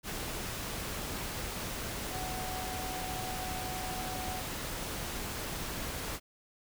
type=tone in noise; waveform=sine; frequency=743 Hz; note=F#5; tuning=7 cents sharp; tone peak=-40 dBFS; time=2.1-4.44 s; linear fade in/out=50 ms; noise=pink; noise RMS=-38 dBFS; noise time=0.03-6.2 s; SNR=-5 dB; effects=none